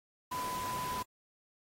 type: tone in noise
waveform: sine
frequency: 1000 Hz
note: B5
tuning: 21 cents sharp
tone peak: -35 dBFS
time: 0.31-1.03 s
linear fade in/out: 10 ms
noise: pink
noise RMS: -42 dBFS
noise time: 0.31-1.03 s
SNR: +4 dB
effects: high-pass 80 Hz 12 dB/octave + AAC 48 kbps